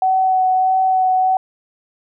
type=tone with vibrato; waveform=sine; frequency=751 Hz; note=F#5; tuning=26 cents sharp; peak=-12 dBFS; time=0.02-1.37 s; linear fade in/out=2 ms; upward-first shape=sine; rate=1.6 Hz; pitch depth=13 cents each way; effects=none